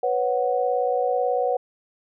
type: chord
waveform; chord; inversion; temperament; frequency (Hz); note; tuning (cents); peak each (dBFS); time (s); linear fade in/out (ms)
sine; B suspended second; none; equal with one note detuned; 493.9 / 552.1 / 740; B4 / C#5 / F#5; 0 / -7 / 0; -23 / -26 / -24; 0.03-1.57; 5
effects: none